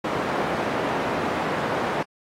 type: band-pass noise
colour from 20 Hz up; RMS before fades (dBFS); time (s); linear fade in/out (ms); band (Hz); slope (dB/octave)
white; -26; 0.04-2.03; 5; 150 to 970; 12
effects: AAC 48 kbps